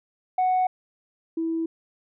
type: tone pair in turn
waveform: sine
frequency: 740 / 327.3 Hz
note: F#5 / E4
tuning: 0 / -12 cents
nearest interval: octave + major second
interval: 1412 cents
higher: first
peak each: -17 / -23 dBFS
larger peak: first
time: 0.38-0.67 / 1.37-1.66 s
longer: neither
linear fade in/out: 5 ms
effects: tanh soft clip ceiling -17 dBFS